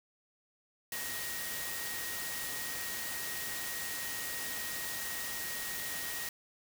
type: tone in noise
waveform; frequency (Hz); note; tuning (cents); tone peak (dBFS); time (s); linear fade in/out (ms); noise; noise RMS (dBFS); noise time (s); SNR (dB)
sine; 1882; A#6; +16; -43; 0.92-6.29; 2; white; -39; 0.92-6.29; -7
effects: none